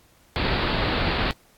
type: low-pass noise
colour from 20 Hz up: pink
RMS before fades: -24 dBFS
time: 0.36-1.31 s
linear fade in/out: 0 ms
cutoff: 4600 Hz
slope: 96 dB/octave
effects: pink hiss -58 dBFS RMS until 1.57 s + AAC 64 kbps